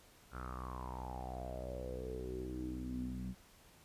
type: tone with low-pass filter sweep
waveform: sawtooth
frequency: 62.9 Hz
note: B1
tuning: 32 cents sharp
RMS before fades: -43 dBFS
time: 0.31-3.35 s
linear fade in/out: 50 ms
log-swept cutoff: 1400 to 200 Hz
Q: 9.3
effects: pink hiss -63 dBFS RMS until 3.84 s + resampled to 32000 Hz